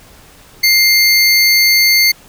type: tone pair together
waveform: square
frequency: 2100 / 4450 Hz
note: C7 / C#8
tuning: +6 / +6 cents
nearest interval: octave + minor second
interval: 1300 cents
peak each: -11 dBFS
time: 0.63-2.12 s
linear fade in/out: 10 ms
effects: pink hiss -42 dBFS RMS until 2.28 s